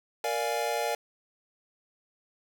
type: chord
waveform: square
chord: Bb dominant seventh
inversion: none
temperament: equal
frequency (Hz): 466.2 / 587.3 / 698.5 / 830.6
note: Bb4 / D5 / F5 / Ab5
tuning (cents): 0 / 0 / 0 / 0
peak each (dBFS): -34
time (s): 0.24-0.95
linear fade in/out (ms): 2
effects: none